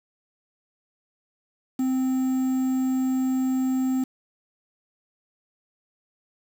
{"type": "tone with quantisation", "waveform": "triangle", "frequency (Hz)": 260, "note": "C4", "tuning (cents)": -11, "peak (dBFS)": -19, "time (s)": [1.79, 4.04], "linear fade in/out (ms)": 5, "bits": 7, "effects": []}